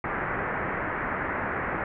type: low-pass noise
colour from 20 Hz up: white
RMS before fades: -30 dBFS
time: 0.04-1.84 s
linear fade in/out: 2 ms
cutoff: 2000 Hz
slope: 48 dB/octave
effects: none